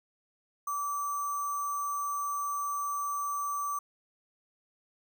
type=tone with sample-and-hold; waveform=sine; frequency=1155 Hz; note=D6; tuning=29 cents flat; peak=-30 dBFS; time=0.67-3.79 s; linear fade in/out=5 ms; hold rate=7350 Hz; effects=none